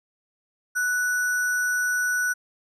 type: tone with sample-and-hold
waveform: sine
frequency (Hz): 1480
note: F#6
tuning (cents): 0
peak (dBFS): -21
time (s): 0.75-2.34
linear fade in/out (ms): 20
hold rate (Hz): 7350
effects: resampled to 32000 Hz